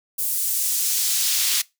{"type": "noise with high-pass filter sweep", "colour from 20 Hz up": "pink", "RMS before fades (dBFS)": -22, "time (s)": [0.18, 1.62], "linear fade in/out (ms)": 10, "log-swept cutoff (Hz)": [11000, 3300], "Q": 0.84, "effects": ["noise-tail reverb RT60 0.2 s tail -21 dB re dry"]}